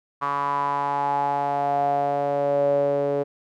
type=tone with band-pass filter sweep; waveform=sawtooth; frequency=142.1 Hz; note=C#3; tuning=43 cents sharp; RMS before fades=-23 dBFS; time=0.21-3.24 s; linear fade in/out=20 ms; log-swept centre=1100 to 490 Hz; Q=7.9; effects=none